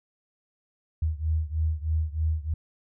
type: beating tone pair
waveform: sine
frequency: 77.78 / 80.98 Hz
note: D#2 / E2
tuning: 0 / -30 cents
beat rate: 3.2 Hz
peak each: -26 / -28 dBFS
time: 1.02-2.54 s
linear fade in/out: 5 ms
effects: none